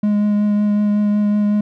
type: tone with vibrato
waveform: triangle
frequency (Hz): 207.7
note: G#3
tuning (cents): 0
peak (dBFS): -11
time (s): 0.03-1.61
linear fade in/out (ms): 5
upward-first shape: triangle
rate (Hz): 5.4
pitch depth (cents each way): 14
effects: none